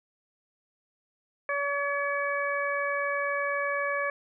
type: harmonic tone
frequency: 568 Hz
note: C#5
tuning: 42 cents sharp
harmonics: 1 / 2 / 3 / 4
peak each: -31 / -32 / -31 / -35 dBFS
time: 1.49-4.1 s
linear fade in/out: 2 ms
effects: none